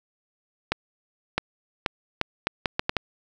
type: accelerating click train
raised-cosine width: 0.3 ms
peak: -6 dBFS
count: 9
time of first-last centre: 0.72-2.967 s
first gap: 660 ms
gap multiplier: 0.73
effects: none